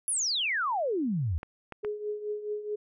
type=exponential sweep; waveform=sine; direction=down; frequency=11180 to 73.42 Hz; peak=-26 dBFS; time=0.08-1.38 s; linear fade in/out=0 ms
type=clicks; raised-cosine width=0.5 ms; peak=-24 dBFS; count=3; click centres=1.431 / 1.723 / 1.848 s
type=tone with tremolo; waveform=sine; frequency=419.5 Hz; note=G#4; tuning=17 cents sharp; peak=-28 dBFS; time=1.83-2.76 s; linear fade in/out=10 ms; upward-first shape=triangle; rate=4.7 Hz; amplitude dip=75%
effects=none